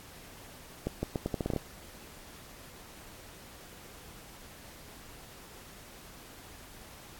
accelerating click train, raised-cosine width 2 ms, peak -17 dBFS, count 10, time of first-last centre 0.87-1.563 s, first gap 160 ms, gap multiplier 0.8, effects pink hiss -51 dBFS RMS until 7.19 s + AAC 64 kbps

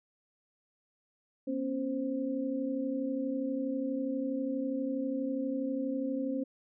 sine tone cluster, 240.7 / 273 / 523 Hz, B3 / C#4 / C5, -44 / -26 / -1 cents, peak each -38 / -32 / -37 dBFS, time 1.47-6.44 s, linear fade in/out 10 ms, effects none

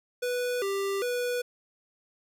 square tone with pitch steps, 492.6 / 394.5 / 490 Hz, B4 / G4 / B4, -5 / +11 / -14 cents, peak -28 dBFS, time 0.22-1.42 s, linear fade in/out 10 ms, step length 400 ms, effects none

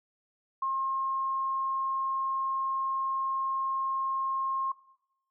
sine tone, 1070 Hz, C6, 38 cents sharp, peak -27 dBFS, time 0.62-4.72 s, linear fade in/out 5 ms, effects noise-tail reverb RT60 0.8 s tail -19 dB re dry

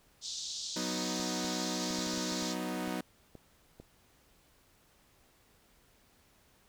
pink band-pass noise, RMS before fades -40 dBFS, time 0.21-2.56 s, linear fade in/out 50 ms, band 3600 to 7100 Hz, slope 48 dB/octave
sawtooth chord, B major, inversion second, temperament equal, 185 / 246.9 / 311.1 Hz, F#3 / B3 / D#4, 0 / 0 / 0 cents, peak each -35 dBFS, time 0.76-3.01 s, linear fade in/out 5 ms
clicks, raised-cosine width 2 ms, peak -35 dBFS, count 12, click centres 1.2 / 1.446 / 1.907 / 1.988 / 2.071 / 2.137 / 2.179 / 2.322 / 2.425 / 2.879 / 3.353 / 3.8 s
effects pink hiss -66 dBFS RMS until 6.68 s

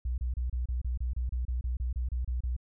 sine tone bursts, 61.4 Hz, B1, 9 cents flat, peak -28 dBFS, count 16, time 0.05-2.565 s, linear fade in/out 5 ms, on 130 ms, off 29 ms, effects none

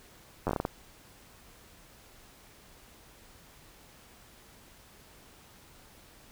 slowing click train, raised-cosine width 1 ms, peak -15 dBFS, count 8, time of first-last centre 0.47-0.651 s, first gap 10 ms, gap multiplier 1.31, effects pink hiss -56 dBFS RMS until 6.31 s

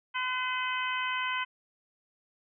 harmonic tone with a mistuned harmonic, 510 Hz, C5, 44 cents flat, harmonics 2 / 3 / 4 / 5 / 6, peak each -33 / -35 / -36 / -37 / -38 dBFS, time 0.14-1.45 s, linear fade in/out 20 ms, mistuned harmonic 3, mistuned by -22 cents, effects none

